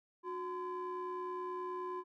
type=ring-modulated tone; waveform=triangle; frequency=329.6 Hz; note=E4; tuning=in tune; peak=-33 dBFS; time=0.23-2.04 s; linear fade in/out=50 ms; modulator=694 Hz; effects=none